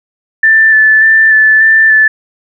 sine tone with vibrato, 1760 Hz, A6, in tune, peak -3 dBFS, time 0.43-2.08 s, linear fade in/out 5 ms, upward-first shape square, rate 1.7 Hz, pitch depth 14 cents each way, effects none

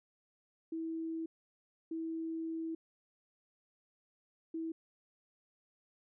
sine tone bursts at uneven times, 325.4 Hz, E4, 22 cents flat, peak -36 dBFS, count 3, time 0.72-1.26 / 1.91-2.75 / 4.54-4.72 s, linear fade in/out 5 ms, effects none

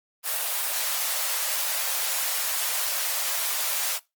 white high-pass noise, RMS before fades -27 dBFS, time 0.23-4 s, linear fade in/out 50 ms, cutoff 520 Hz, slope 48 dB/octave, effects noise-tail reverb RT60 0.2 s tail -20 dB re dry + Opus 24 kbps

